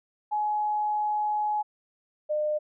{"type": "tone pair in turn", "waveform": "sine", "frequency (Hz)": [843, 604.6], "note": ["G#5", "D#5"], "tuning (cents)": [26, -50], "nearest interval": "tritone", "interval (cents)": 576, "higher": "first", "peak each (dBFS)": -24, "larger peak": "neither", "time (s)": [[0.31, 1.63], [2.29, 2.59]], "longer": "first", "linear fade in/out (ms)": 20, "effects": []}